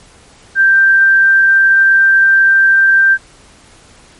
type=tone; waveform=sine; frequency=1574 Hz; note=G6; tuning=7 cents sharp; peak=-5 dBFS; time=0.55-3.18 s; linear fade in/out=50 ms; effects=pink hiss -43 dBFS RMS until 4.19 s + MP3 48 kbps